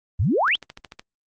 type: exponential sweep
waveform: sine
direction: up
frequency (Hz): 74 to 3520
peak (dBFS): -17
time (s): 0.19-0.56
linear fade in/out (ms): 10
type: click train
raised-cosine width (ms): 0.2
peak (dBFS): -20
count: 8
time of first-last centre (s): 0.48-0.995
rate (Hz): 13.6
effects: Opus 32 kbps